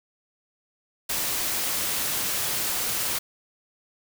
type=noise; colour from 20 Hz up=white; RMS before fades=-27 dBFS; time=1.09-3.19 s; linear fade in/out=10 ms; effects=none